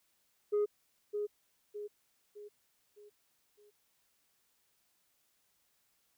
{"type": "tone with echo", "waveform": "sine", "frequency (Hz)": 415.3, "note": "G#4", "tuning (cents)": 0, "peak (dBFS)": -25, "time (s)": [0.52, 0.66], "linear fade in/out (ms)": 20, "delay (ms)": 610, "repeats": 5, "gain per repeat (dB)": -7, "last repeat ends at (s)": 3.71, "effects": ["tanh soft clip ceiling -26 dBFS", "white hiss -75 dBFS RMS until 6.17 s"]}